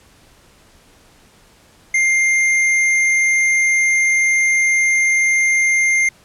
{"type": "tone with hard clipping", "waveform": "sine", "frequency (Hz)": 2107, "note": "C7", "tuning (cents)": 12, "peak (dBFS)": -14, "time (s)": [1.94, 6.09], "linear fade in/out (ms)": 5, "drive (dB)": 9, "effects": ["pink hiss -50 dBFS RMS until 6.24 s", "low-pass 11000 Hz 12 dB/octave"]}